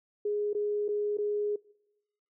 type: tone with dropouts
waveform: sine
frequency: 415.3 Hz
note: G#4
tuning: in tune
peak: -27 dBFS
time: 0.25-1.56 s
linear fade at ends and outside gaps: 5 ms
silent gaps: 0.532-0.548 / 0.882-0.887 / 1.172-1.184 s
effects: noise-tail reverb RT60 0.9 s tail -23 dB re dry